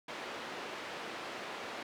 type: band-pass noise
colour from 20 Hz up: pink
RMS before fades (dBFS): -43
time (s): 0.08-1.83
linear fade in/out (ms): 5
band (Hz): 360 to 3300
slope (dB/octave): 12
effects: none